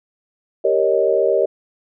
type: chord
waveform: sine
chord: Eb dominant seventh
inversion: first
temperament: equal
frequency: 392 / 466.2 / 554.4 / 622.3 Hz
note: G4 / Bb4 / Db5 / Eb5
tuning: 0 / 0 / 0 / 0 cents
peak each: -19 dBFS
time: 0.64-1.46 s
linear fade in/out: 10 ms
effects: none